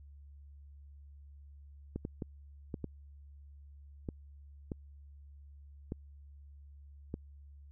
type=clicks; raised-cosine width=3 ms; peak=-24 dBFS; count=9; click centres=1.96 / 2.051 / 2.222 / 2.742 / 2.843 / 4.088 / 4.718 / 5.921 / 7.141 s; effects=added 71 Hz sine -51 dBFS peak until 7.71 s